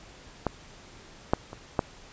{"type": "clicks", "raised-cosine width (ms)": 1, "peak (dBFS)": [-11, -6, -25, -8], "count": 4, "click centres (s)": [0.467, 1.335, 1.531, 1.792], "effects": ["pink hiss -50 dBFS RMS until 2.12 s", "resampled to 16000 Hz"]}